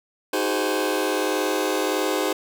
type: chord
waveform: sawtooth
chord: Ab dominant seventh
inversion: second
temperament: just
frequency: 311.5 / 373.8 / 415.3 / 519.1 Hz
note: Eb4 / Gb4 / Ab4 / C5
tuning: +2 / +18 / 0 / -14 cents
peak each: -23 dBFS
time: 0.33-2.33 s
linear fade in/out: 5 ms
effects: none